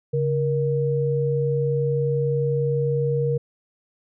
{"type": "tone pair together", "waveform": "sine", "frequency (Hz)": [140.2, 471.6], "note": ["C#3", "A#4"], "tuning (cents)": [20, 20], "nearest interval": "octave + major sixth", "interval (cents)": 2100, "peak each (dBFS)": [-22, -22], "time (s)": [0.13, 3.38], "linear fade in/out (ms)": 10, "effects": []}